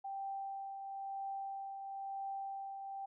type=tone with tremolo; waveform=sine; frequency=784 Hz; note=G5; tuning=in tune; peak=-38 dBFS; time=0.04-3.06 s; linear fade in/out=10 ms; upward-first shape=triangle; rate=1 Hz; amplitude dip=45%; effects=none